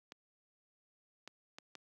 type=clicks; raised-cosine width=0.2 ms; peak=-30 dBFS; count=4; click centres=0.121 / 1.276 / 1.585 / 1.753 s; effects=high-pass 200 Hz 12 dB/octave + 12-bit

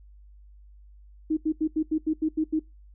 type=tone bursts; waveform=sine; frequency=313.3 Hz; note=D#4; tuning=12 cents sharp; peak=-21 dBFS; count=9; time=1.3-2.595 s; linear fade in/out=10 ms; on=71 ms; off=82 ms; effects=noise-tail reverb RT60 0.2 s tail -22 dB re dry + added 50 Hz sine -48 dBFS peak until 2.94 s

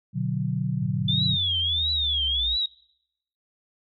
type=chord; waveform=sine; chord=B minor; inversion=none; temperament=just; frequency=123.47 / 148.16 / 185.21 Hz; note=B2 / D3 / F#3; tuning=0 / +16 / +2 cents; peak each=-28 dBFS; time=0.13-1.38 s; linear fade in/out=50 ms
type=linear sweep; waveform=sine; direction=down; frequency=110 to 58.9 Hz; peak=-31 dBFS; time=0.77-2.58 s; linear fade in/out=50 ms
type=tone with vibrato; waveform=sine; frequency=3500 Hz; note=A7; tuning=10 cents flat; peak=-22 dBFS; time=1.08-2.66 s; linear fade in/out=5 ms; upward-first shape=triangle; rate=1.5 Hz; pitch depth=220 cents each way
effects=noise-tail reverb RT60 0.8 s tail -24 dB re dry

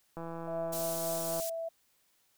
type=click train; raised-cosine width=1 ms; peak=-28 dBFS; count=205; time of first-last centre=0.17-1.399 s; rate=166 Hz
type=tone; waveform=sine; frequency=660 Hz; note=E5; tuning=2 cents sharp; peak=-34 dBFS; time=0.47-1.69 s; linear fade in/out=10 ms
type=high-pass noise; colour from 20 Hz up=pink; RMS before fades=-39 dBFS; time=0.72-1.5 s; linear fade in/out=10 ms; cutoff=6900 Hz; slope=12 dB/octave
effects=white hiss -71 dBFS RMS until 2.37 s

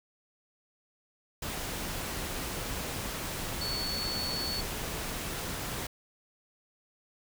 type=tone in noise; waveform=sine; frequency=4435 Hz; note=C#8; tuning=in tune; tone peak=-33 dBFS; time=3.61-4.61 s; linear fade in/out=5 ms; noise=pink; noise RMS=-36 dBFS; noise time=1.42-5.87 s; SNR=0 dB; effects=none

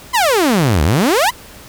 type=exponential two-way sweep; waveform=sawtooth; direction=down then up; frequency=1063 to 69.3 to 1063 Hz; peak=-7 dBFS; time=0.13-1.31 s; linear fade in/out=20 ms; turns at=0.83 s; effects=pink hiss -38 dBFS RMS until 1.68 s

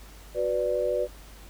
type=chord; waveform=sine; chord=B minor; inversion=second; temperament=equal; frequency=370 / 493.9 / 587.3 Hz; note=F#4 / B4 / D5; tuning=0 / 0 / 0 cents; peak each=-31 / -27 / -27 dBFS; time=0.34-1.08 s; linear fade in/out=50 ms; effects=added 50 Hz sine -46 dBFS peak until 1.49 s + pink hiss -51 dBFS RMS until 1.49 s

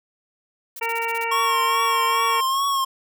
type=noise bursts; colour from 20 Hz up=blue; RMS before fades=-36 dBFS; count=8; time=0.76-1.245 s; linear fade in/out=5 ms; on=37 ms; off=27 ms
type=harmonic tone; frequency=460.2 Hz; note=A#4; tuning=22 cents flat; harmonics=1 / 2 / 3 / 4 / 5 / 6; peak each=-30 / -26 / -34 / -33 / -28 / -32 dBFS; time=0.81-2.41 s; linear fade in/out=10 ms
type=tone with vibrato; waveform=square; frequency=1085 Hz; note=C#6; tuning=37 cents flat; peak=-20 dBFS; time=1.31-2.85 s; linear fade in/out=10 ms; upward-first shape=triangle; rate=2.4 Hz; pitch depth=60 cents each way
effects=none

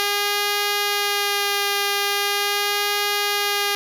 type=tone with vibrato; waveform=5% pulse; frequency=406.6 Hz; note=G#4; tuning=37 cents flat; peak=-8 dBFS; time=0-3.75 s; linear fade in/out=0 ms; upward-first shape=sine; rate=0.41 Hz; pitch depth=12 cents each way; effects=8-bit

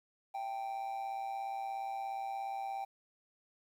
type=tone with amplitude modulation; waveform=triangle; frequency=784 Hz; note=G5; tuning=in tune; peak=-32 dBFS; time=0.34-2.85 s; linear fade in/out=10 ms; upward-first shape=sine; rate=117 Hz; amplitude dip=60%; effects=11-bit

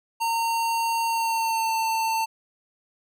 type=tone with pitch glide; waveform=square; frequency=917 to 896.1 Hz; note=A#5 to A5; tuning=-29 to +31 cents; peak=-23 dBFS; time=0.2-2.26 s; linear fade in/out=20 ms; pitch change=-40 cents; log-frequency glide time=1.06-1.72 s; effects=none

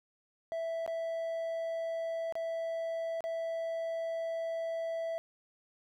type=tone with dropouts; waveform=triangle; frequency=659.3 Hz; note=E5; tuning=in tune; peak=-31 dBFS; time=0.52-5.18 s; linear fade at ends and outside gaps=0 ms; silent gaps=0.863-0.877 / 2.324-2.354 / 3.206-3.24 s; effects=none

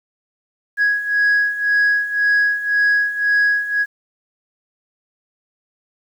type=beating tone pair; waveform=sine; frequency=1661.2 / 1663.1 Hz; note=G#6 / G#6; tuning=0 / +2 cents; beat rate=1.9 Hz; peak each=-18 / -14 dBFS; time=0.77-3.86 s; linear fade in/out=50 ms; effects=tanh soft clip ceiling -10 dBFS + 8-bit

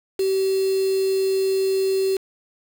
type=tone with quantisation; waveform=sine; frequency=384.3 Hz; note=G4; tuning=34 cents flat; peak=-18 dBFS; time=0.19-2.17 s; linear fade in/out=5 ms; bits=5; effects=none

